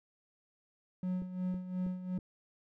triangle tone with tremolo, 183 Hz, F#3, 19 cents flat, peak -29 dBFS, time 1.03-2.18 s, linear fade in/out 2 ms, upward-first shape sine, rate 2.8 Hz, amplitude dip 70%
click train, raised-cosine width 3 ms, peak -33 dBFS, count 4, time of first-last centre 1.22-2.188 s, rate 3.1 Hz
effects none

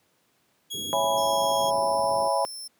sawtooth tone with pitch glide, 3321 to 3289 Hz, G#7 to G#7, -1 to -18 cents, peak -28 dBFS, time 0.7-1.71 s, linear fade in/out 20 ms, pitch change -17 cents, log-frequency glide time 0.96-1.56 s
pink low-pass noise, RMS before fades -38 dBFS, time 0.73-2.29 s, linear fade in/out 20 ms, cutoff 480 Hz, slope 48 dB/octave
sine chord, C# minor seventh, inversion none, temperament equal with one note detuned, 554.4 / 662.3 / 830.6 / 987.8 Hz, C#5 / E5 / G#5 / B5, 0 / +8 / 0 / 0 cents, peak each -27 dBFS, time 0.93-2.45 s, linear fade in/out 0 ms
25% pulse tone, 5340 Hz, E8, 22 cents sharp, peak -31 dBFS, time 1.17-2.68 s, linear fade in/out 10 ms
effects pink hiss -67 dBFS RMS until 2.79 s + high-pass 150 Hz 12 dB/octave

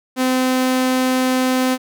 sawtooth tone, 257 Hz, C4, 31 cents flat, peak -11 dBFS, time 0.16-1.78 s, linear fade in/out 50 ms, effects none

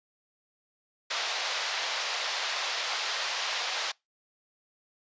white band-pass noise, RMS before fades -32 dBFS, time 1.1-3.92 s, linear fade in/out 10 ms, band 550 to 5100 Hz, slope 24 dB/octave, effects noise-tail reverb RT60 0.2 s tail -25 dB re dry + resampled to 16000 Hz

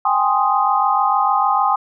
sine chord, Ab major seventh, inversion third, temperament equal, 784 / 830.6 / 1046.5 / 1244.5 Hz, G5 / Ab5 / C6 / Eb6, 0 / 0 / 0 / 0 cents, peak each -19 dBFS, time 0.05-1.76 s, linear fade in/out 5 ms, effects none

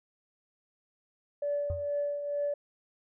sine tone with tremolo, 578 Hz, D5, 28 cents flat, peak -26 dBFS, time 1.42-2.54 s, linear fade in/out 5 ms, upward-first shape triangle, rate 2.2 Hz, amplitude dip 60%
sine tone with exponential decay, 86.2 Hz, F2, 22 cents flat, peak -26 dBFS, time 1.7-1.9 s, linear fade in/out 0 ms, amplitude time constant 43 ms
effects tanh soft clip ceiling -23 dBFS

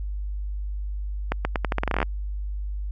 accelerating click train, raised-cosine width 0.5 ms, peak -8 dBFS, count 15, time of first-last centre 1.32-2.028 s, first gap 130 ms, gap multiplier 0.83, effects added 50 Hz sine -27 dBFS peak until 2.91 s

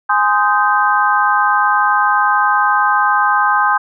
sine chord, Ab major seventh, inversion none, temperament just, 830.6 / 1038.3 / 1245.9 / 1557.4 Hz, Ab5 / C6 / Eb6 / G6, 0 / -14 / +2 / -12 cents, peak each -16 dBFS, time 0.09-3.78 s, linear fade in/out 10 ms, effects none

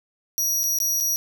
sawtooth tone with dropouts, 5770 Hz, F#8, 44 cents flat, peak -18 dBFS, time 0.38-1.16 s, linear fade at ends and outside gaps 0 ms, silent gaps 0.633-0.638 / 0.787-0.802 / 1.002-1.007 s, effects none

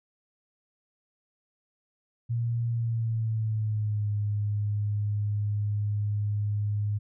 sine tone with pitch glide, 117.2 to 103.81 Hz, A#2 to G#2, +10 to 0 cents, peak -25 dBFS, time 2.29-6.99 s, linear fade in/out 20 ms, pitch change -210 cents, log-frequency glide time 2.69-4.09 s, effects none

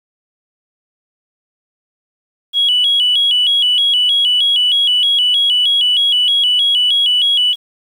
sine tone with vibrato, 3136 Hz, G7, in tune, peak -9 dBFS, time 2.53-7.56 s, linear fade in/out 50 ms, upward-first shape square, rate 3.2 Hz, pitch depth 97 cents each way, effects tanh soft clip ceiling -5 dBFS + 7-bit

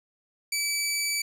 15% pulse tone, 2303 Hz, D7, 34 cents flat, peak -19 dBFS, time 0.52-1.22 s, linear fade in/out 5 ms, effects none

